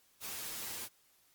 white noise with comb filter, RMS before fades -42 dBFS, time 0.2-0.89 s, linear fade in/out 50 ms, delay 8.8 ms, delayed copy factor +0.75, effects white hiss -69 dBFS RMS until 1.34 s + Opus 48 kbps

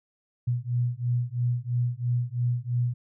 sine beating tone pair, 120.3 / 123.3 Hz, B2 / B2, -45 / -2 cents, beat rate 3 Hz, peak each -27 dBFS, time 0.47-2.94 s, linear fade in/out 10 ms, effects none

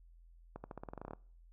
accelerating click train, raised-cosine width 1 ms, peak -30 dBFS, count 13, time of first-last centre 0.56-1.134 s, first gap 80 ms, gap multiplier 0.9, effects noise-tail reverb RT60 0.5 s tail -23 dB re dry + added 42 Hz sine -57 dBFS peak until 1.52 s

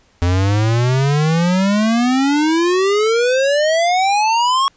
square exponential sweep, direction up, 86.1 to 1108.7 Hz, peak -13 dBFS, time 0.22-4.68 s, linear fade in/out 0 ms, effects pink hiss -55 dBFS RMS until 4.76 s + resampled to 16000 Hz

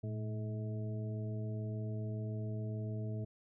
harmonic tone with a mistuned harmonic, 107 Hz, A2, 48 cents flat, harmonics 1 / 2 / 3 / 4 / 6, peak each -37 / -45 / -51 / -49 / -51 dBFS, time 0.03-3.25 s, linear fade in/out 10 ms, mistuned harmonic 1, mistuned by +82 cents, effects none

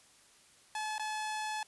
sawtooth tone with dropouts, 859 Hz, A5, 42 cents flat, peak -31 dBFS, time 0.75-1.63 s, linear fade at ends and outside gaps 2 ms, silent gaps 0.982-0.995 s, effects white hiss -62 dBFS RMS until 1.67 s + resampled to 24000 Hz

